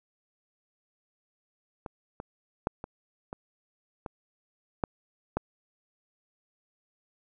clicks, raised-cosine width 1 ms, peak -23 / -23 / -12 / -23 / -23 / -22 / -12 / -13 dBFS, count 8, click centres 1.862 / 2.201 / 2.671 / 2.841 / 3.329 / 4.062 / 4.838 / 5.37 s, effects none

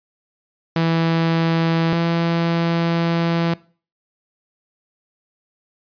sawtooth tone pair in turn, 164.81 / 167.98 Hz, E3 / E3, 0 / +33 cents, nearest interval unison, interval 33 cents, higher second, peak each -12 / -13 dBFS, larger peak first, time 0.76-1.93 / 1.93-3.54 s, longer second, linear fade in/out 2 ms, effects noise-tail reverb RT60 0.4 s tail -21 dB re dry + resampled to 11025 Hz

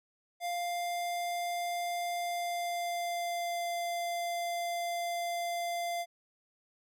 square tone with pitch glide, 698.5 to 691.3 Hz, F5 to F5, 0 to -18 cents, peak -33 dBFS, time 0.4-6.06 s, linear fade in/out 50 ms, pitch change -18 cents, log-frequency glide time 2.15-3.67 s, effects none

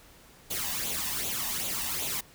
white noise with flanger, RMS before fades -32 dBFS, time 0.5-2.21 s, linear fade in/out 10 ms, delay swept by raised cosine 0.28 to 1.11 ms, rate 2.6 Hz, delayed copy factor +0.65, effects pink hiss -55 dBFS RMS until 2.34 s

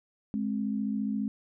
sine tone pair together, 210 / 264.6 Hz, G#3 / C4, +19 / +20 cents, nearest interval major third, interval 401 cents, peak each -29 / -33 dBFS, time 0.34-1.28 s, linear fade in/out 0 ms, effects none

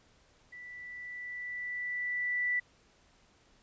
sine tone with level ramp, 1970 Hz, B6, 5 cents flat, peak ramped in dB -45 to -27 dBFS, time 0.52-2.6 s, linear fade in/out 10 ms, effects pink hiss -65 dBFS RMS until 3.62 s + resampled to 16000 Hz

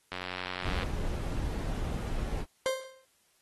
click train, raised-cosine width 0.3 ms, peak -19 dBFS, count 66, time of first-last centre 0.12-0.832 s, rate 91.3 Hz
brown noise, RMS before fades -33 dBFS, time 0.61-2.46 s, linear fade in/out 50 ms
40% pulse tone with exponential decay, 525 Hz, C5, 6 cents sharp, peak -24 dBFS, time 2.66-3.05 s, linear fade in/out 0 ms, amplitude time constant 83 ms
effects white hiss -69 dBFS RMS until 3.41 s + AAC 32 kbps

